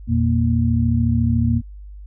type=tone cluster; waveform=sine; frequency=83.6 / 117.6 / 233.5 Hz; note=E2 / A#2 / A#3; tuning=+25 / +16 / +3 cents; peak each=-19 dBFS; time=0.07-1.62 s; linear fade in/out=50 ms; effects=added 50 Hz sine -34 dBFS peak until 2.06 s